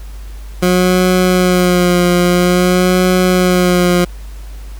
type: tone with vibrato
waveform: 20% pulse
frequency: 180 Hz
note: F#3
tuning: 47 cents flat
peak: -4 dBFS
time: 0.62-4.05 s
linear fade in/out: 10 ms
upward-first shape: sine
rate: 0.5 Hz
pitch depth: 30 cents each way
effects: added 50 Hz sine -26 dBFS peak until 4.79 s + pink hiss -42 dBFS RMS until 4.79 s